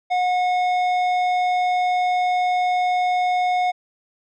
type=tone with tanh clipping; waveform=sine; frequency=726 Hz; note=F#5; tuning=33 cents flat; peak=-19 dBFS; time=0.1-3.72 s; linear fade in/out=20 ms; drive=11 dB; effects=none